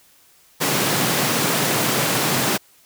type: high-pass noise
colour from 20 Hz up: pink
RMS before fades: -20 dBFS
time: 0.6-2.58 s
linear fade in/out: 20 ms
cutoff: 120 Hz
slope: 48 dB/octave
effects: white hiss -54 dBFS RMS until 2.85 s